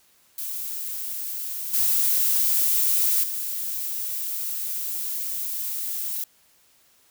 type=noise with level steps; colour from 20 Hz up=violet; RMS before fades=-31 / -21 / -29 dBFS; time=0.38-6.24 s; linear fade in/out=2 ms; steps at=1.73 / 3.23 s; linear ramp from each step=10 ms; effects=white hiss -60 dBFS RMS until 7.1 s